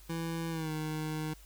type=tone with pitch glide; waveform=25% pulse; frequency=165.3 to 155.12 Hz; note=E3 to D#3; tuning=+5 to -5 cents; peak=-30 dBFS; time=0.09-1.34 s; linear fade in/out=10 ms; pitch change=-110 cents; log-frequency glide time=0.5-0.71 s; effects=added 50 Hz sine -53 dBFS peak until 1.45 s + white hiss -59 dBFS RMS until 1.45 s